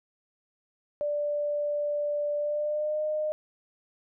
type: tone with pitch glide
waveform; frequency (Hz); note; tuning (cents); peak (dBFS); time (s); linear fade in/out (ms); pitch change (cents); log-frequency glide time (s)
sine; 587.3 to 611.9; D5 to D#5; 0 to -29; -26; 1.01-3.32; 0; +71; 2.37-3.03
effects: none